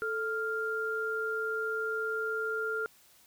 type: tone pair together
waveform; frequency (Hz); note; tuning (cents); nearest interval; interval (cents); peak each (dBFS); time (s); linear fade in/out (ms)
sine; 440 / 1396.9; A4 / F6; 0 / 0; octave + minor sixth; 2000; -34 / -32; 0.02-2.86; 0
effects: white hiss -61 dBFS RMS until 3.26 s